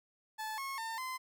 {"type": "tone with pitch steps", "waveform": "30% pulse", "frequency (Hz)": [869, 1089, 902, 1031], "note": ["A5", "C#6", "A5", "C6"], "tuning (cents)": [-22, -31, 43, -26], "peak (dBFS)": -35, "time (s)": [0.38, 1.18], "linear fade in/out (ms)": 20, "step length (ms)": 200, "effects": []}